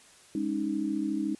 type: chord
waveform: sine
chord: Ab suspended fourth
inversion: none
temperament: equal with one note detuned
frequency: 205.5 / 277.2 / 311.1 Hz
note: Ab3 / Db4 / Eb4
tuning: -18 / 0 / 0 cents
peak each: -33 / -33 / -30 dBFS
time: 0.35-1.35 s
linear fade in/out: 2 ms
effects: white hiss -56 dBFS RMS until 1.39 s + resampled to 24000 Hz